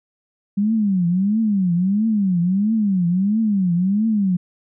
sine tone with vibrato, 196 Hz, G3, in tune, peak -15 dBFS, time 0.57-4.37 s, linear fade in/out 10 ms, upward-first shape triangle, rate 1.5 Hz, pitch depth 260 cents each way, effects none

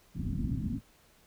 white low-pass noise, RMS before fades -33 dBFS, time 0.14-0.81 s, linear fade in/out 50 ms, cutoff 260 Hz, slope 48 dB/octave, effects pink hiss -63 dBFS RMS until 1.26 s

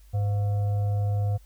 sine tone with frequency modulation, 102.5 Hz, G#2, 22 cents flat, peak -22 dBFS, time 0.13-1.38 s, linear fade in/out 20 ms, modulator 612 Hz, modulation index 0.26, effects added 50 Hz sine -49 dBFS peak until 1.45 s + white hiss -63 dBFS RMS until 1.45 s

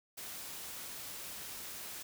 white noise, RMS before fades -45 dBFS, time 0.17-2.03 s, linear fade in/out 10 ms, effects none

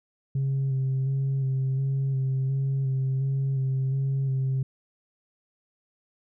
sine tone with vibrato, 134.2 Hz, C3, 44 cents sharp, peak -21 dBFS, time 0.35-4.63 s, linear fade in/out 5 ms, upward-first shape square, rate 1.4 Hz, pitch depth 20 cents each way, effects tanh soft clip ceiling -21 dBFS

